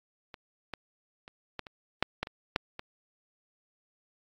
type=clicks; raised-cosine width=0.3 ms; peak=-27 / -20 / -30 / -19 / -28 / -7 / -14 / -24 / -10 / -22 dBFS; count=10; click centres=0.342 / 0.737 / 1.279 / 1.593 / 1.668 / 2.026 / 2.23 / 2.271 / 2.561 / 2.794 s; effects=AAC 64 kbps